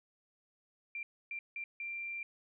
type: tone bursts at uneven times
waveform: sine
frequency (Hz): 2367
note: D7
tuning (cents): +13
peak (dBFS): -38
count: 4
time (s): 0.95-1.03 / 1.31-1.39 / 1.56-1.64 / 1.8-2.23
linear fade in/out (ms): 2
effects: none